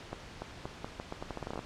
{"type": "accelerating click train", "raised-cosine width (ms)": 1, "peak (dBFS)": -23, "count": 16, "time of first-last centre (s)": [0.13, 1.592], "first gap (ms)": 290, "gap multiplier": 0.81, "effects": ["pink hiss -48 dBFS RMS until 1.65 s", "low-pass 5000 Hz 12 dB/octave"]}